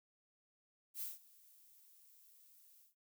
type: noise with ADSR envelope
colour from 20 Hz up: violet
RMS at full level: -42 dBFS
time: 0.94-2.95 s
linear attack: 72 ms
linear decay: 170 ms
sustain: -23 dB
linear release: 140 ms
effects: none